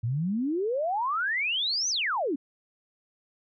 sine exponential two-way sweep, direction up then down, 108.6 to 6300 to 253.2 Hz, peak -25 dBFS, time 0.03-2.36 s, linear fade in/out 10 ms, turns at 1.89 s, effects none

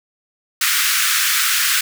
pink high-pass noise, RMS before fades -17 dBFS, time 0.61-1.81 s, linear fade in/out 5 ms, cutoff 1300 Hz, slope 48 dB/octave, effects none

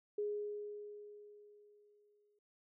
sine tone with exponential decay, 415.3 Hz, G#4, in tune, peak -34 dBFS, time 0.18-2.39 s, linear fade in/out 5 ms, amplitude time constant 480 ms, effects none

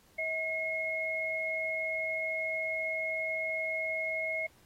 sine tone pair together, 642 / 2163 Hz, E5 / C#7, -46 / -43 cents, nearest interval octave + major sixth, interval 2103 cents, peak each -36 / -32 dBFS, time 0.18-4.47 s, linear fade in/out 10 ms, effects pink hiss -64 dBFS RMS until 4.65 s + AAC 48 kbps

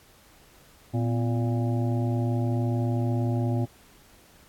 harmonic tone with a mistuned harmonic, 116.54 Hz, A#2, in tune, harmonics 1 / 2 / 3 / 5 / 6 / 7, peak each -24 / -30 / -34 / -38 / -40 / -41 dBFS, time 0.93-3.66 s, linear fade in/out 20 ms, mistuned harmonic 2, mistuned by +130 cents, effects pink hiss -56 dBFS RMS until 4.48 s + AAC 64 kbps

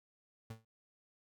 35% pulse tone with exponential decay, 111.8 Hz, A2, 28 cents sharp, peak -40 dBFS, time 0.5-0.65 s, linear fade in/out 5 ms, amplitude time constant 32 ms, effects none

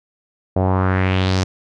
sawtooth tone with low-pass filter sweep, 93.6 Hz, F#2, 20 cents sharp, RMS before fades -17 dBFS, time 0.56-1.44 s, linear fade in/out 5 ms, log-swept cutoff 630 to 6100 Hz, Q 2.7, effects none

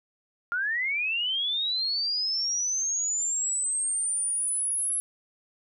sine linear sweep, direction up, 1383 to 11000 Hz, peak -25 dBFS, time 0.52-5 s, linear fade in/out 0 ms, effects none

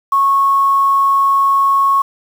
sine tone with quantisation, 1100 Hz, C#6, 14 cents flat, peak -9 dBFS, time 0.12-2.02 s, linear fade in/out 5 ms, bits 6, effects none

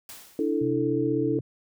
white noise with exponential decay, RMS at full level -40 dBFS, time 0.09-0.74 s, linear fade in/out 2 ms, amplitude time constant 140 ms
sine chord, D suspended second, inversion none, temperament equal, 293.7 / 329.6 / 440 Hz, D4 / E4 / A4, 0 / 0 / 0 cents, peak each -27 dBFS, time 0.39-1.39 s, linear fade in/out 2 ms
sine tone, 129.4 Hz, C3, 19 cents flat, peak -31 dBFS, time 0.61-1.41 s, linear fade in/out 5 ms
effects none

